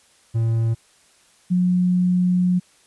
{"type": "tone pair in turn", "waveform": ["triangle", "sine"], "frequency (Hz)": [114, 180.29], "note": ["A#2", "F#3"], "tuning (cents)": [-38, -45], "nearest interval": "minor sixth", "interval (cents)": 793, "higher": "second", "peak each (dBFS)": -15, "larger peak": "neither", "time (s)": [[0.34, 0.75], [1.5, 2.6]], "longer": "second", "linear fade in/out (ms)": 20, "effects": ["white hiss -56 dBFS RMS until 2.86 s", "resampled to 24000 Hz"]}